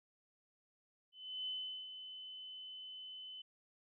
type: tone with ADSR envelope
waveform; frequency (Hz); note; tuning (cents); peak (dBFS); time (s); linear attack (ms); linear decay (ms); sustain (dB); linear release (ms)
sine; 3029; F#7; +40; -38; 1.12-3.42; 350; 400; -9; 7
effects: none